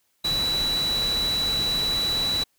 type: tone in noise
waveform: sine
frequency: 3942 Hz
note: B7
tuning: 4 cents flat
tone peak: -22 dBFS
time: 0.24-2.44 s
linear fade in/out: 10 ms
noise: pink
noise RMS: -32 dBFS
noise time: 0.24-2.44 s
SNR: +7 dB
effects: white hiss -69 dBFS RMS until 2.58 s